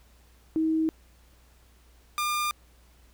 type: tone pair in turn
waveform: sine / sawtooth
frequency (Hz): 318.6 / 1202.9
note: D#4 / D6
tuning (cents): +41 / +41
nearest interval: octave + major seventh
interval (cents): 2300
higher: second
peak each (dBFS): -22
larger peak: neither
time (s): 0.56-0.89 / 2.18-2.51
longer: neither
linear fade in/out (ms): 0
effects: added 60 Hz sine -56 dBFS peak until 3.13 s + pink hiss -62 dBFS RMS until 3.13 s